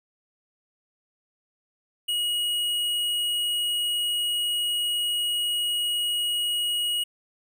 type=tone with hard clipping; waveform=sine; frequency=2897 Hz; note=F#7; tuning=37 cents flat; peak=-25 dBFS; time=2.08-7.04 s; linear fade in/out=10 ms; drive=11 dB; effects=none